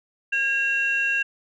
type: tone pair together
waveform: sine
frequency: 1625 / 2733 Hz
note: G#6 / F7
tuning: -38 / -38 cents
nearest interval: major sixth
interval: 900 cents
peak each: -22 dBFS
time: 0.32-1.23 s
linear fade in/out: 10 ms
effects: tanh soft clip ceiling -14 dBFS